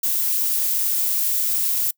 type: noise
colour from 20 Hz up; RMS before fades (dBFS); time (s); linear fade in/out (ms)
violet; -21; 0.03-1.91; 5
effects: noise-tail reverb RT60 0.1 s tail -26 dB re dry